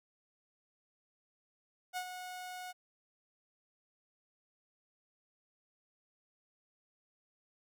sawtooth tone with ADSR envelope, 730 Hz, F#5, 24 cents flat, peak -31 dBFS, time 1.93-2.73 s, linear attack 39 ms, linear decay 72 ms, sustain -8 dB, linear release 26 ms, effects none

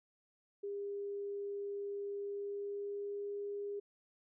sine tone with pitch glide, 403.2 to 406.2 Hz, G4 to G#4, +49 to -38 cents, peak -38 dBFS, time 0.63-3.8 s, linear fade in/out 10 ms, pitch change +13 cents, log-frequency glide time 2.17-3.31 s, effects none

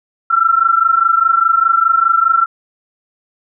sine tone pair together, 1336.1 / 1361 Hz, E6 / F6, +23 / -45 cents, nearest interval unison, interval 32 cents, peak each -12 dBFS, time 0.3-2.46 s, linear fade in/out 10 ms, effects none

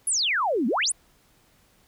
sine exponential two-way sweep, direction down then up, 11210 to 209.3 to 11210 Hz, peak -21 dBFS, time 0.07-0.92 s, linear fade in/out 5 ms, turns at 0.67 s, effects pink hiss -61 dBFS RMS until 1.87 s

